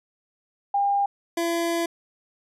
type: tone pair in turn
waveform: sine / 25% pulse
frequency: 803 / 337.6 Hz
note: G5 / E4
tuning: +41 / +41 cents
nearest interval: octave + minor third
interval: 1500 cents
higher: first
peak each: -19 / -19 dBFS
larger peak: neither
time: 0.74-1.06 / 1.37-1.86 s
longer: second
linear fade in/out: 5 ms
effects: resampled to 32000 Hz